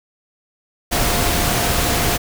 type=tone in noise; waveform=sine; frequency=702 Hz; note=F5; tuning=9 cents sharp; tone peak=-27 dBFS; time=0.91-2.18 s; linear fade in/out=20 ms; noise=pink; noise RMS=-18 dBFS; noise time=0.91-2.18 s; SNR=-12 dB; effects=none